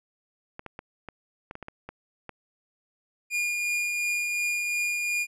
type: clicks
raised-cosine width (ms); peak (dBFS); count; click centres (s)
0.5; -23; 10; 0.594 / 0.663 / 0.791 / 1.087 / 1.511 / 1.554 / 1.627 / 1.684 / 1.89 / 2.293
type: tone with tremolo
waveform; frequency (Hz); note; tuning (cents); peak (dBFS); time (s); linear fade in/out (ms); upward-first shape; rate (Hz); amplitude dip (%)
45% pulse; 2426; D#7; -44; -24; 3.3-5.27; 50; triangle; 2.8; 30
effects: low-pass 11000 Hz 12 dB/octave